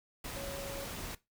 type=tone in noise; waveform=sine; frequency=554.4 Hz; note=C#5; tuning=in tune; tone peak=-42 dBFS; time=0.36-0.85 s; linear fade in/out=5 ms; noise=pink; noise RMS=-42 dBFS; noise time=0.24-1.15 s; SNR=-3 dB; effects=noise-tail reverb RT60 0.2 s tail -18 dB re dry